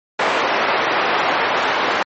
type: band-pass noise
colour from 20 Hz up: pink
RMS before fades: -18 dBFS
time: 0.19-2.03 s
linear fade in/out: 5 ms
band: 540 to 2200 Hz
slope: 12 dB/octave
effects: MP3 32 kbps